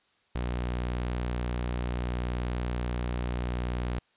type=tone; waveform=sawtooth; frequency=60.7 Hz; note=B1; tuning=29 cents flat; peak=-25 dBFS; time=0.35-3.99 s; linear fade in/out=5 ms; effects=white hiss -68 dBFS RMS until 4.16 s + resampled to 8000 Hz